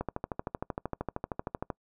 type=click train; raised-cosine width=1 ms; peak=-18 dBFS; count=23; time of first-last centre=0.01-1.702 s; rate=13 Hz; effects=noise-tail reverb RT60 0.1 s tail -25 dB re dry